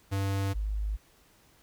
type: tone pair in turn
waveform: square / sine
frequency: 98 / 51.91 Hz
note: G2 / G#1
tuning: 0 / 0 cents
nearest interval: major seventh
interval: 1100 cents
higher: first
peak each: -28 dBFS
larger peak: neither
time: 0.11-0.54 / 0.54-0.97 s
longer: neither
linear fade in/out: 20 ms
effects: pink hiss -62 dBFS RMS until 1.62 s